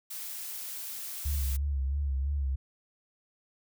blue noise, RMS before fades -39 dBFS, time 0.1-1.57 s, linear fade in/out 10 ms
sine tone with vibrato, 69.3 Hz, C#2, in tune, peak -27 dBFS, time 1.25-2.56 s, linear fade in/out 10 ms, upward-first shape sine, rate 3 Hz, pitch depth 70 cents each way
effects none

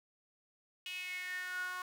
sawtooth tone with high-pass filter sweep, 364.7 Hz, F#4, 25 cents flat, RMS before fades -41 dBFS, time 0.86-1.82 s, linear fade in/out 2 ms, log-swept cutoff 2800 to 1200 Hz, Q 8.4, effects none

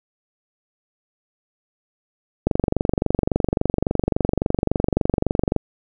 click train, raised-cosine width 2 ms, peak -4 dBFS, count 74, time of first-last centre 2.47-5.563 s, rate 23.6 Hz, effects none

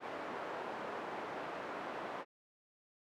pink band-pass noise, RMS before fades -43 dBFS, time 0-2.25 s, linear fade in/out 50 ms, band 420 to 1400 Hz, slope 12 dB/octave, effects none

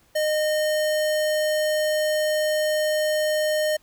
square tone, 613 Hz, D#5, 26 cents flat, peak -21 dBFS, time 0.15-3.77 s, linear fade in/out 10 ms, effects pink hiss -60 dBFS RMS until 3.82 s

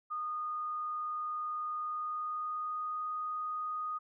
sine tone with pitch glide, 1229 to 1240.4 Hz, D#6 to D#6, -22 to -6 cents, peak -34 dBFS, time 0.1-3.99 s, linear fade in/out 20 ms, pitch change +16 cents, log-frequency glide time 1.78-3.09 s, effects none

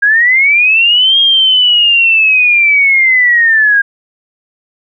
sine linear two-way sweep, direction up then down, 1610 to 3254 to 1610 Hz, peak -5 dBFS, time 0.02-3.82 s, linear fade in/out 10 ms, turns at 1.19 s, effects none

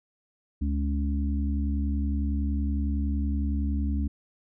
harmonic tone, 70.8 Hz, C#2, 37 cents sharp, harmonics 1 / 3 / 4, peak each -25 / -32 / -34 dBFS, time 0.61-4.08 s, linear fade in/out 10 ms, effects none

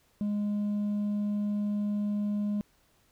triangle tone with hard clipping, 206.7 Hz, G#3, 8 cents flat, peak -26 dBFS, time 0.21-2.61 s, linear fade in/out 0 ms, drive 1 dB, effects pink hiss -67 dBFS RMS until 3.11 s

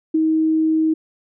sine tone with ADSR envelope, 316.9 Hz, D#4, 32 cents sharp, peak -12 dBFS, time 0.14-0.94 s, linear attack 9 ms, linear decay 13 ms, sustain -2 dB, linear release 10 ms, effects none

